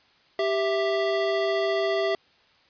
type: tone pair together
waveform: square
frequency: 392.7 / 659.3 Hz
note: G4 / E5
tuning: +3 / 0 cents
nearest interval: major sixth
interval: 897 cents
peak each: -26 dBFS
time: 0.39-2.15 s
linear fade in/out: 2 ms
effects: white hiss -60 dBFS RMS until 2.69 s + resampled to 11025 Hz